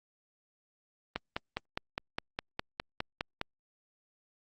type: click train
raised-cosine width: 0.3 ms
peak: -16 dBFS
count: 12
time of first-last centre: 1.16-3.414 s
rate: 4.88 Hz
effects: Opus 32 kbps